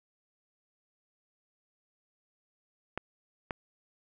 clicks, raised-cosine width 0.5 ms, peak -18 dBFS, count 2, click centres 2.976 / 3.508 s, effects none

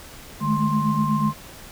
sine tone cluster, 151.5 / 208.8 / 217 / 1054 Hz, D#3 / G#3 / A3 / C6, -46 / +10 / -24 / +12 cents, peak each -24 dBFS, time 0.4-1.34 s, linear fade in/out 50 ms, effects pink hiss -42 dBFS RMS until 1.71 s

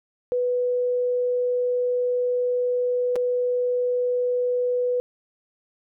sine tone with dropouts, 493.9 Hz, B4, in tune, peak -20 dBFS, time 0.32-5 s, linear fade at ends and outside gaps 0 ms, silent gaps 3.157-3.162 s, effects none

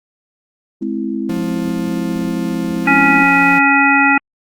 sine chord, Ab augmented, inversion none, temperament equal with one note detuned, 211 / 261.6 / 329.6 Hz, Ab3 / C4 / E4, +28 / 0 / 0 cents, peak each -22 dBFS, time 0.81-3.23 s, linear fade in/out 10 ms
45% pulse tone, 176 Hz, F3, 14 cents sharp, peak -22 dBFS, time 1.29-3.59 s, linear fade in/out 5 ms
harmonic tone, 278.5 Hz, C#4, 8 cents sharp, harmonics 1 / 3 / 5 / 7 / 9, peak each -15 / -15 / -15 / -15 / -15 dBFS, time 2.87-4.18 s, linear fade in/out 5 ms
effects Opus 24 kbps

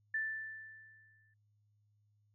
sine tone with exponential decay, 1764 Hz, A6, 4 cents sharp, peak -32 dBFS, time 0.14-1.34 s, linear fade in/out 5 ms, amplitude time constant 260 ms, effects noise-tail reverb RT60 0.1 s tail -22 dB re dry + added 104 Hz sine -70 dBFS peak until 2.34 s

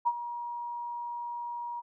sine tone with ADSR envelope, 953 Hz, A#5, 38 cents sharp, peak -21 dBFS, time 0.05-1.82 s, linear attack 22 ms, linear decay 48 ms, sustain -13 dB, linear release 31 ms, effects none

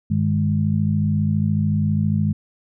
sine tone cluster, 99.8 / 154.2 / 207.1 Hz, G2 / D#3 / G#3, +32 / -15 / -5 cents, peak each -21 dBFS, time 0.1-2.33 s, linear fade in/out 10 ms, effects none

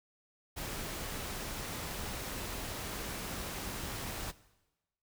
pink noise, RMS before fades -40 dBFS, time 0.56-4.32 s, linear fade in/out 20 ms, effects noise-tail reverb RT60 1.0 s tail -18 dB re dry

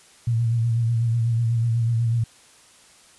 sine tone with vibrato, 116 Hz, A#2, 8 cents flat, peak -18 dBFS, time 0.27-2.24 s, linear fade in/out 5 ms, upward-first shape sine, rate 8.1 Hz, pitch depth 44 cents each way, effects white hiss -52 dBFS RMS until 3.18 s + resampled to 24000 Hz

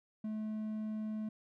triangle tone, 215.8 Hz, A3, 33 cents flat, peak -34 dBFS, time 0.24-1.29 s, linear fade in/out 5 ms, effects none

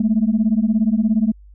sine beating tone pair, 209.8 / 226.8 Hz, G#3 / A#3, +18 / -47 cents, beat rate 17 Hz, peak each -16 dBFS, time 0-1.32 s, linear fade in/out 5 ms, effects tanh soft clip ceiling -8 dBFS + added 50 Hz sine -41 dBFS peak until 1.54 s

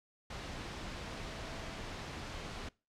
sine tone in noise, 660 Hz, E5, 2 cents sharp, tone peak -53 dBFS, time 1.06-1.83 s, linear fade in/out 5 ms, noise pink, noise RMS -43 dBFS, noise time 0.3-2.69 s, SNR -13 dB, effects noise-tail reverb RT60 0.3 s tail -23 dB re dry + low-pass 5000 Hz 12 dB/octave

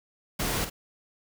pink noise with echo, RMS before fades -29 dBFS, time 0.39-0.65 s, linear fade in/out 10 ms, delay 50 ms, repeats 1, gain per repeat -9 dB, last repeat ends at 0.7 s, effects none

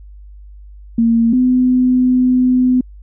sine tone pair in turn, 230.2 / 252.8 Hz, A#3 / B3, -22 / +41 cents, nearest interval major second, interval 163 cents, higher second, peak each -9 dBFS, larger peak neither, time 0.98-1.33 / 1.33-2.81 s, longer second, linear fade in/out 5 ms, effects added 50 Hz sine -34 dBFS peak until 3.02 s

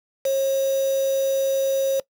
sine tone with quantisation, 541 Hz, C#5, 42 cents flat, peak -18 dBFS, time 0.25-2 s, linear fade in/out 5 ms, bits 5, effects noise-tail reverb RT60 0.1 s tail -21 dB re dry

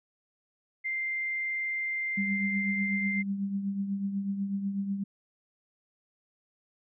sine tone, 2093 Hz, C7, in tune, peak -29 dBFS, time 0.84-3.23 s, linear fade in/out 20 ms
sine tone with tremolo, 197.9 Hz, G3, 17 cents sharp, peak -26 dBFS, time 2.17-5.04 s, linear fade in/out 10 ms, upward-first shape triangle, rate 8.1 Hz, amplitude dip 60%
effects none

